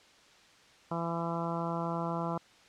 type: harmonic tone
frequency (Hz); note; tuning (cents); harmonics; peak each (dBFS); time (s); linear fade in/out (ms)
168; E3; +33; 1 / 2 / 3 / 4 / 5 / 6 / 7 / 8; -35 / -40 / -41 / -39 / -41 / -39 / -43 / -44; 0.91-2.38; 5
effects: white hiss -59 dBFS RMS until 2.68 s + low-pass 5000 Hz 12 dB/octave